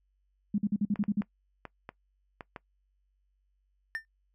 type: tone bursts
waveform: sine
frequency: 205.7 Hz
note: G#3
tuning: 16 cents flat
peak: -24 dBFS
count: 8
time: 0.54-1.212 s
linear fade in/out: 5 ms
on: 42 ms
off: 48 ms
type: clicks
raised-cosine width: 0.5 ms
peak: -25 dBFS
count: 7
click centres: 0.958 / 1.039 / 1.22 / 1.653 / 1.891 / 2.408 / 2.562 s
type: tone with exponential decay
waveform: triangle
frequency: 1800 Hz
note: A6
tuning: 39 cents sharp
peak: -26 dBFS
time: 3.95-4.05 s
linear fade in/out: 0 ms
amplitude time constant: 20 ms
effects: noise-tail reverb RT60 0.1 s tail -20 dB re dry + added 48 Hz sine -70 dBFS peak until 4.34 s

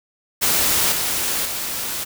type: noise with level steps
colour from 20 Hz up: white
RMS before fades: -18 / -22 / -26 dBFS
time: 0.41-2.05 s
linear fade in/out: 20 ms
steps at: 0.92 / 1.45 s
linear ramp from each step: 5 ms
effects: none

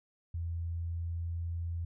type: tone with pitch glide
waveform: sine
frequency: 84.2 to 84.69 Hz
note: E2 to E2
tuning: +37 to +47 cents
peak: -33 dBFS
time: 0.34-1.85 s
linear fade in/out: 5 ms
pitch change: +10 cents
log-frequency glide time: 0.6-1.55 s
effects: none

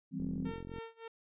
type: chord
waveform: sine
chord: C major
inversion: first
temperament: equal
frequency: 164.81 / 196 / 261.6 Hz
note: E3 / G3 / C4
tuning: 0 / 0 / 0 cents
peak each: -40 / -39 / -39 dBFS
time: 0.11-0.53 s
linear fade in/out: 50 ms
type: click train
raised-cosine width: 3 ms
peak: -32 dBFS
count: 27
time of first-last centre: 0.2-0.784 s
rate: 44.5 Hz
type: tone with tremolo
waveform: sawtooth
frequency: 454.5 Hz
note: A#4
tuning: 44 cents flat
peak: -38 dBFS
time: 0.45-1.08 s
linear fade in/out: 5 ms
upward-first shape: sine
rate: 3.5 Hz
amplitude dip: 95%
effects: resampled to 8000 Hz

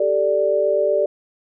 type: chord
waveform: sine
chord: G suspended second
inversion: none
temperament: equal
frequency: 392 / 440 / 587.3 Hz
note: G4 / A4 / D5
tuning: 0 / 0 / 0 cents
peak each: -22 / -22 / -17 dBFS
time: 0-1.06 s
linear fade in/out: 5 ms
effects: none

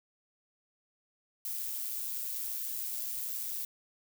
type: noise with amplitude modulation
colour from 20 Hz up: violet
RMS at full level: -35 dBFS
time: 1.45-3.65 s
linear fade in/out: 2 ms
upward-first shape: sine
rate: 121 Hz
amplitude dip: 40%
effects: none

